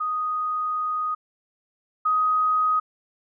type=tone pair in turn; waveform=sine; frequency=1244.5 / 1254.6 Hz; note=D#6 / D#6; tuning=0 / +14 cents; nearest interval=unison; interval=14 cents; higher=second; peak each=-23 / -18 dBFS; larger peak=second; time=0-1.15 / 2.05-2.8 s; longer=first; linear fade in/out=10 ms; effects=none